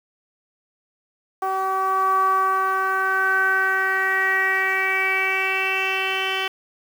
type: tone with low-pass filter sweep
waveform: 10% pulse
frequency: 381.8 Hz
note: G4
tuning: 46 cents flat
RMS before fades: -21 dBFS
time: 1.42-6.48 s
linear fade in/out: 5 ms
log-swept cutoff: 950 to 3200 Hz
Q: 6.3
effects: 7-bit